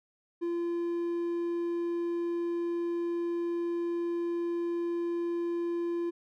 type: tone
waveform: triangle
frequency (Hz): 342.8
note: F4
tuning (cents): -32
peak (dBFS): -27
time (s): 0.41-6.11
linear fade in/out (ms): 20
effects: none